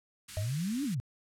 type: band-stop noise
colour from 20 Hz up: white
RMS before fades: -44 dBFS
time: 0.28-0.95 s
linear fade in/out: 10 ms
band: 260 to 1300 Hz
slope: 24 dB/octave
type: tone with exponential decay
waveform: triangle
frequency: 627 Hz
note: D#5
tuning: 13 cents sharp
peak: -33 dBFS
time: 0.37-0.55 s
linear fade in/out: 0 ms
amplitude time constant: 39 ms
type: exponential two-way sweep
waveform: sine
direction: up then down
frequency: 92.5 to 300.9 to 110.5 Hz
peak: -30 dBFS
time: 0.37-1 s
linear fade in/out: 0 ms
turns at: 0.84 s
effects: low-pass 10000 Hz 12 dB/octave